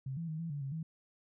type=tone with pitch steps; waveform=sine; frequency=133.3 / 166.6 / 157 / 166.4 / 144.2 / 136.2 / 160.8 Hz; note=C3 / E3 / D#3 / E3 / D3 / C#3 / E3; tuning=+33 / +19 / +16 / +17 / -31 / -30 / -43 cents; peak=-36 dBFS; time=0.06-0.83 s; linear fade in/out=5 ms; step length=110 ms; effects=none